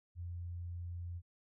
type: tone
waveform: sine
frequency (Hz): 87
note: F2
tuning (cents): -6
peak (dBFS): -40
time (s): 0.15-1.22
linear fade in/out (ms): 50
effects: none